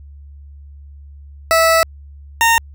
20% pulse tone pair in turn, 654 / 919 Hz, E5 / A#5, -14 / -25 cents, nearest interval tritone, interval 589 cents, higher second, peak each -5 dBFS, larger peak neither, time 1.51-1.83 / 2.41-2.58 s, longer first, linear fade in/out 0 ms, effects added 71 Hz sine -35 dBFS peak until 2.74 s

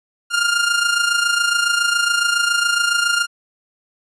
sawtooth tone with amplitude modulation, 1405 Hz, F6, 10 cents sharp, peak -9 dBFS, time 0.3-3.27 s, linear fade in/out 50 ms, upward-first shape sine, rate 27.2 Hz, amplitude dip 60%, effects resampled to 24000 Hz

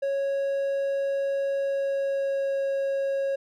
triangle tone with pitch glide, 552 to 547.9 Hz, C#5 to C#5, -7 to -20 cents, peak -22 dBFS, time 0.02-3.36 s, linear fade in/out 10 ms, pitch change -13 cents, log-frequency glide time 1.57-2.62 s, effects none

